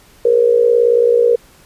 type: tone with amplitude modulation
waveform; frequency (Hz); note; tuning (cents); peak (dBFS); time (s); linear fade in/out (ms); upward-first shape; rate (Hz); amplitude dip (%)
sine; 474.2; A#4; +30; -5; 0.25-1.36; 5; sine; 58.5; 75
effects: pink hiss -47 dBFS RMS until 1.65 s + resampled to 32000 Hz